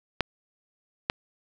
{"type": "clicks", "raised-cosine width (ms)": 0.3, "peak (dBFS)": -7, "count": 2, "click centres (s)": [0.207, 1.099], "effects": []}